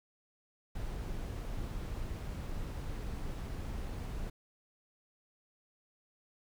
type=noise; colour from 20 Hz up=brown; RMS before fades=-39 dBFS; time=0.75-4.3 s; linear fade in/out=5 ms; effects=none